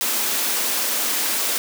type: high-pass noise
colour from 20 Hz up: white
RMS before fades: -22 dBFS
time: 0.01-1.58 s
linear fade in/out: 0 ms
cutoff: 200 Hz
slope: 48 dB/octave
effects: none